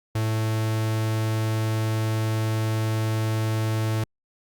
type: tone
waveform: 45% pulse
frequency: 110 Hz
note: A2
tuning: in tune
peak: -22 dBFS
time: 0.15-4.04 s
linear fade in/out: 5 ms
effects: Opus 48 kbps